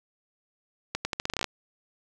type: accelerating click train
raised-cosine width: 0.2 ms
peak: -11 dBFS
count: 12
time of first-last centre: 0.95-1.443 s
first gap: 100 ms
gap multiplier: 0.82
effects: none